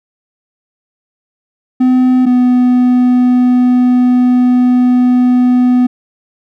triangle tone pair in turn, 254.3 / 248.9 Hz, C4 / B3, -49 / +14 cents, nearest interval unison, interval 37 cents, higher first, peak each -4 dBFS, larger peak neither, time 1.8-2.26 / 2.26-5.87 s, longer second, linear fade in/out 10 ms, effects none

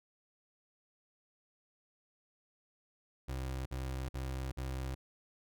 30% pulse tone bursts, 65.41 Hz, C2, in tune, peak -34 dBFS, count 4, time 3.28-4.95 s, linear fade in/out 10 ms, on 380 ms, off 50 ms, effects none

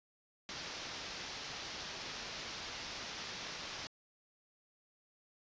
white low-pass noise, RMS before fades -45 dBFS, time 0.49-3.87 s, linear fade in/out 0 ms, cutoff 5900 Hz, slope 48 dB/octave, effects resampled to 16000 Hz

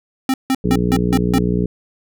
square tone bursts, 263.7 Hz, C4, 14 cents sharp, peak -14 dBFS, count 6, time 0.29-1.384 s, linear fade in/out 2 ms, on 49 ms, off 160 ms
harmonic tone, 60 Hz, B1, 49 cents flat, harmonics 1 / 2 / 3 / 4 / 5 / 6 / 7 / 8, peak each -24 / -23 / -18 / -25 / -25 / -30 / -23 / -33 dBFS, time 0.64-1.66 s, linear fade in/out 5 ms
effects none

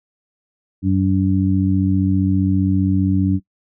harmonic tone, 95.1 Hz, F#2, 48 cents sharp, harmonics 1 / 2 / 3, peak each -18 / -18 / -18 dBFS, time 0.82-3.4 s, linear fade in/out 50 ms, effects noise-tail reverb RT60 0.1 s tail -20 dB re dry

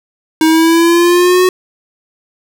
square exponential sweep, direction up, 315.9 to 370 Hz, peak -7 dBFS, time 0.41-1.49 s, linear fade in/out 2 ms, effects none

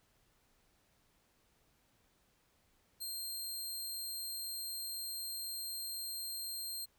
15% pulse tone, 4186 Hz, C8, in tune, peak -33 dBFS, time 3-6.86 s, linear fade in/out 20 ms, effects pink hiss -73 dBFS RMS until 6.98 s

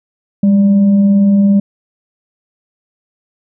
sine tone with frequency modulation, 200.8 Hz, G3, 42 cents sharp, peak -6 dBFS, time 0.43-1.6 s, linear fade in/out 5 ms, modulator 384 Hz, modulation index 0.22, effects none

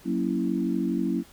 sine chord, F# dominant seventh, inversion none, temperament equal, 185 / 233.1 / 277.2 / 329.6 Hz, F#3 / A#3 / C#4 / E4, 0 / 0 / 0 / 0 cents, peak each -29 dBFS, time 0.04-1.24 s, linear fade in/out 50 ms, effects pink hiss -53 dBFS RMS until 1.32 s

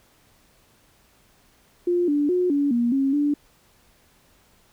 sine tone with pitch steps, 351.8 / 291.2 / 360.9 / 285.2 / 237.6 / 271.8 / 291.1 Hz, F4 / D4 / F#4 / C#4 / A#3 / C#4 / D4, +13 / -15 / -43 / +49 / +33 / -34 / -15 cents, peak -18 dBFS, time 1.87-3.34 s, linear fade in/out 5 ms, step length 210 ms, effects pink hiss -59 dBFS RMS until 4.72 s

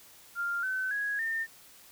sine tone with pitch steps, 1396.9 / 1523.3 / 1661.2 / 1811.6 Hz, F6 / F#6 / G#6 / A#6, 0 / +50 / 0 / -50 cents, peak -29 dBFS, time 0.35-1.47 s, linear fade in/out 50 ms, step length 280 ms, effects white hiss -55 dBFS RMS until 1.91 s

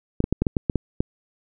clicks, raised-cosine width 3 ms, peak -7 dBFS, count 9, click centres 0.204 / 0.241 / 0.326 / 0.42 / 0.468 / 0.568 / 0.698 / 0.757 / 1.005 s, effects none

